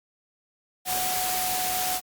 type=tone in noise; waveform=sine; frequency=738 Hz; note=F#5; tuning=5 cents flat; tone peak=-29 dBFS; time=0.85-2.01 s; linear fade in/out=50 ms; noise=white; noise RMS=-28 dBFS; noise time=0.85-2.01 s; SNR=-4 dB; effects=Opus 48 kbps